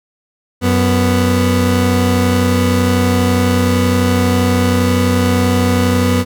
30% pulse tone pair together, 92.48 / 246.9 Hz, F#2 / B3, 0 / 0 cents, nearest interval octave + perfect fourth, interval 1700 cents, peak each -11 dBFS, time 0.61-6.25 s, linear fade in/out 50 ms, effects none

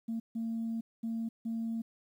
sine tone bursts at uneven times, 227.3 Hz, A#3, 43 cents flat, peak -31 dBFS, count 4, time 0.08-0.2 / 0.35-0.81 / 1.03-1.29 / 1.45-1.82 s, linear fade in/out 10 ms, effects tanh soft clip ceiling -29 dBFS + 11-bit

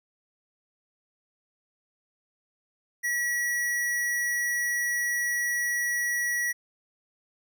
square tone, 1929 Hz, B6, 41 cents flat, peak -26 dBFS, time 3.03-6.53 s, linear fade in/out 20 ms, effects none

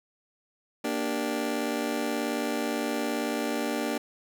25% pulse chord, G minor, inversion first, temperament just, 235.2 / 294 / 392 Hz, Bb3 / D4 / G4, +16 / +2 / 0 cents, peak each -28 / -27 / -31 dBFS, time 0.84-3.98 s, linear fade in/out 5 ms, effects none

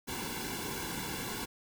pink noise with comb filter, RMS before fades -38 dBFS, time 0.07-1.46 s, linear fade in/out 20 ms, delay 1.6 ms, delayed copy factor -0.85, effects none

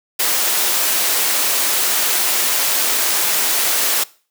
white high-pass noise, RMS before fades -17 dBFS, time 0.19-4.04 s, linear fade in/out 10 ms, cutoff 340 Hz, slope 12 dB/octave, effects noise-tail reverb RT60 0.4 s tail -21 dB re dry

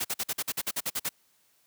white noise bursts, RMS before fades -30 dBFS, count 12, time 0-1.092 s, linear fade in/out 10 ms, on 47 ms, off 48 ms, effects white hiss -67 dBFS RMS until 1.66 s + high-pass 80 Hz 12 dB/octave

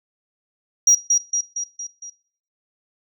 sine tone with echo, 5730 Hz, F8, 44 cents sharp, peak -7 dBFS, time 0.87-0.95 s, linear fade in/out 5 ms, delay 230 ms, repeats 5, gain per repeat -5 dB, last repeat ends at 2.1 s, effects noise-tail reverb RT60 0.5 s tail -21 dB re dry + tanh soft clip ceiling -8 dBFS

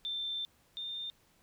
sine tone pair in turn, 3562 / 3614 Hz, A7 / A7, +21 / +46 cents, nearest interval unison, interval 25 cents, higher second, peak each -34 / -37 dBFS, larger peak first, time 0.05-0.45 / 0.77-1.1 s, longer first, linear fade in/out 0 ms, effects pink hiss -68 dBFS RMS until 1.42 s

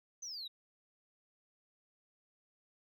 sine exponential sweep, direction down, 6272 to 3729 Hz, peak -40 dBFS, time 0.22-0.48 s, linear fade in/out 10 ms, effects tanh soft clip ceiling -39 dBFS

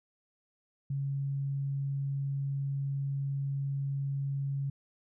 sine tone, 138.59 Hz, C#3, in tune, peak -30 dBFS, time 0.9-4.7 s, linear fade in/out 5 ms, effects none

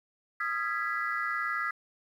sine chord, F half-diminished seventh, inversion third, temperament equal with one note detuned, 1244.5 / 1363.4 / 1661.2 / 1975.5 Hz, Eb6 / F6 / Ab6 / Cb7, 0 / -42 / 0 / 0 cents, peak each -34 dBFS, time 0.4-1.71 s, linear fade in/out 5 ms, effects tanh soft clip ceiling -20 dBFS + 10-bit

